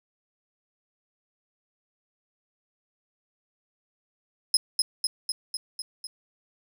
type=tone with echo; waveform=30% pulse; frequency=5120 Hz; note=D#8; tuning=49 cents sharp; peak=-13 dBFS; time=4.54-4.57 s; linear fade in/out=2 ms; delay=250 ms; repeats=6; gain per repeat=-3 dB; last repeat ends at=6.07 s; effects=none